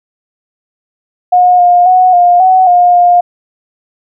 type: tone with pitch steps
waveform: sine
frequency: 721 / 709 / 737 / 707 / 748 / 711 / 707 Hz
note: F#5 / F5 / F#5 / F5 / F#5 / F5 / F5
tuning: -45 / +26 / -7 / +21 / +19 / +31 / +21 cents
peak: -3 dBFS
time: 1.32-3.21 s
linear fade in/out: 10 ms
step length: 270 ms
effects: none